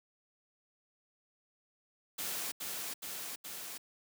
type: noise with echo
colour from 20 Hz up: white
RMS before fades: -38 dBFS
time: 2.18-2.52 s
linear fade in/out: 10 ms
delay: 420 ms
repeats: 3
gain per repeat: -2 dB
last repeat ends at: 3.78 s
effects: high-pass 150 Hz 12 dB/octave